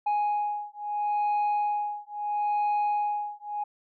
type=beating tone pair; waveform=sine; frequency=830.6 / 831.35 Hz; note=G#5 / G#5; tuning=0 / +2 cents; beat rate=0.75 Hz; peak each=-26 dBFS; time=0.06-3.64 s; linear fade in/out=10 ms; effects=tanh soft clip ceiling -22 dBFS